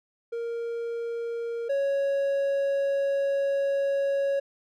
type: tone pair in turn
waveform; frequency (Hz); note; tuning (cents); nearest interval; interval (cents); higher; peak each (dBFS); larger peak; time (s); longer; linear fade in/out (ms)
triangle; 466.2 / 554.7; A#4 / C#5; 0 / +1; minor third; 301; second; -27 / -21; second; 0.32-1.69 / 1.69-4.4; second; 10
effects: none